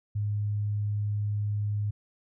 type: tone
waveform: sine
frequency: 103.83 Hz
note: G#2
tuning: in tune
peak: -26 dBFS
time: 0.15-1.91 s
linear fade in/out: 10 ms
effects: none